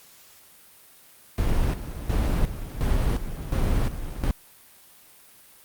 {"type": "noise with tremolo", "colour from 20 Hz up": "brown", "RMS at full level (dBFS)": -22, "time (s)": [1.38, 4.31], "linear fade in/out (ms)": 0, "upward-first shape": "square", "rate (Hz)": 1.4, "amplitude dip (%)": 70, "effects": ["white hiss -52 dBFS RMS until 5.64 s", "Opus 48 kbps"]}